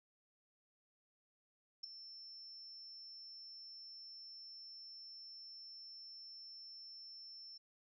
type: tone with ADSR envelope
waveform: sine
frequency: 5360 Hz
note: E8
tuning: 28 cents sharp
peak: -39 dBFS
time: 1.83-7.58 s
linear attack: 11 ms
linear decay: 7 ms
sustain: -12 dB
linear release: 9 ms
effects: none